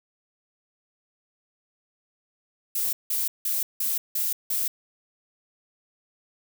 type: noise bursts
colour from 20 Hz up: violet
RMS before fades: -26 dBFS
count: 6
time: 2.75-4.68 s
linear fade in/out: 5 ms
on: 180 ms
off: 170 ms
effects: none